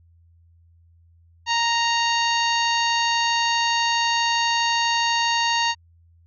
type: harmonic tone with a mistuned harmonic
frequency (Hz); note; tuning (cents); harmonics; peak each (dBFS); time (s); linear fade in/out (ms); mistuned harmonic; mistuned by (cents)
932.3; A#5; 0; 1 / 2 / 3 / 4 / 5 / 6 / 7; -22 / -26 / -26 / -29 / -27 / -37 / -33; 1.46-5.75; 50; 5; -52
effects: added 84 Hz sine -52 dBFS peak until 6.26 s